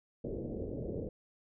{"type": "low-pass noise", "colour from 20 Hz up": "white", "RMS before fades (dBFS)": -39, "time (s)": [0.24, 1.09], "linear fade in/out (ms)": 5, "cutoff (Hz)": 530, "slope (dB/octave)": 48, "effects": []}